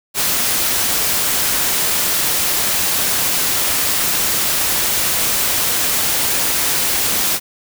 white noise, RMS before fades -17 dBFS, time 0.14-7.4 s, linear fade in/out 50 ms, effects none

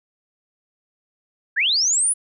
sine linear sweep, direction up, 1517 to 10180 Hz, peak -16 dBFS, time 1.56-2.14 s, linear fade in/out 20 ms, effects none

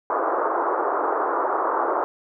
white band-pass noise, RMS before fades -23 dBFS, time 0.1-2.04 s, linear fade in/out 0 ms, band 330 to 1300 Hz, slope 48 dB/octave, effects none

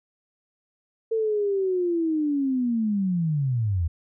sine linear sweep, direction down, 452.8 to 77.78 Hz, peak -21 dBFS, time 1.11-3.88 s, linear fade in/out 10 ms, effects none

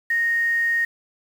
sine tone with quantisation, 1858 Hz, A#6, 6 cents flat, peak -18 dBFS, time 0.1-0.85 s, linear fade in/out 5 ms, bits 7, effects none

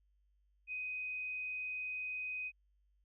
sine tone with frequency modulation, 2506 Hz, D#7, 12 cents sharp, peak -38 dBFS, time 0.67-2.52 s, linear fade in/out 50 ms, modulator 40.3 Hz, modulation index 0.34, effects added 50 Hz sine -70 dBFS peak until 3.04 s

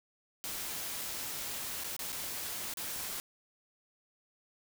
white noise with dropouts, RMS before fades -39 dBFS, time 0.44-3.2 s, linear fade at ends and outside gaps 0 ms, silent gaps 1.837-1.844 / 1.965-1.992 / 2.121-2.127 / 2.738-2.772 s, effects none

